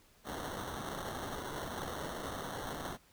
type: noise with sample-and-hold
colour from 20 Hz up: blue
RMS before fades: -41 dBFS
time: 0.24-2.98 s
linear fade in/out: 50 ms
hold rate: 2450 Hz
effects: pink hiss -65 dBFS RMS until 3.12 s